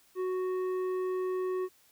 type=tone with tanh clipping; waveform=triangle; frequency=369.9 Hz; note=F#4; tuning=in tune; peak=-31 dBFS; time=0.15-1.69 s; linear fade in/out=50 ms; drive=13 dB; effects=white hiss -64 dBFS RMS until 1.91 s